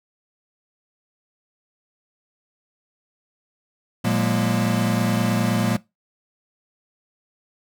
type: tone cluster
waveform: square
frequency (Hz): 115.8 / 179.4 / 205 / 234.8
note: A#2 / F3 / G#3 / A#3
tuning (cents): -11 / +47 / -22 / +13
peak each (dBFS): -25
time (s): 4.04-5.77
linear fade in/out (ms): 10
effects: noise-tail reverb RT60 0.2 s tail -20 dB re dry